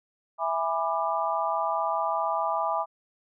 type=chord; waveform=sine; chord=E dominant seventh; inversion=none; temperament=just; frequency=659.3 / 824.1 / 988.9 / 1186.7 Hz; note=E5 / G#5 / B5 / D6; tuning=0 / -14 / +2 / +18 cents; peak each=-30 dBFS; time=0.38-2.86 s; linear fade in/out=50 ms; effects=none